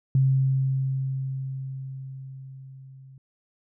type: tone with level ramp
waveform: sine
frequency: 133.4 Hz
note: C3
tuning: 34 cents sharp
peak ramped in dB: -16 to -45 dBFS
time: 0.15-3.18 s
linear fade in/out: 2 ms
effects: none